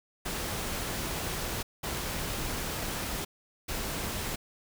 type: noise bursts at uneven times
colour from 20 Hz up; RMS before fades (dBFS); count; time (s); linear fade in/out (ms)
pink; -34; 3; 0.25-1.63 / 1.83-3.25 / 3.68-4.36; 10
effects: none